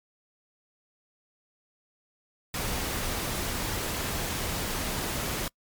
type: noise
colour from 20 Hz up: pink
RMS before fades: -31 dBFS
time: 2.54-5.48 s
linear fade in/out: 2 ms
effects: noise-tail reverb RT60 0.1 s tail -26 dB re dry + MP3 96 kbps